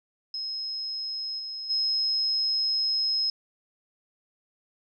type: tone with level steps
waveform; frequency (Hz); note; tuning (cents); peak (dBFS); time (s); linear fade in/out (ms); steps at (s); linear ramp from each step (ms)
sine; 5140; E8; -45; -30 / -33 / -23; 0.34-3.3; 2; 1.38 / 1.69; 20
effects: none